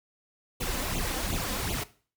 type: noise with flanger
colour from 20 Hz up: pink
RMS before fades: -31 dBFS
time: 0.6-1.84 s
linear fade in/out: 10 ms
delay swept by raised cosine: 0.28 to 3.98 ms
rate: 2.7 Hz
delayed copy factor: +0.95
effects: noise-tail reverb RT60 0.4 s tail -17 dB re dry